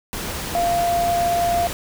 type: tone in noise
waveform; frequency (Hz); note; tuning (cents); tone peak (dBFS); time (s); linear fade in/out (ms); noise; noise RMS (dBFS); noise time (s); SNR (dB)
sine; 693; F5; -14; -17; 0.55-1.67; 0; pink; -28; 0.13-1.73; +8
effects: none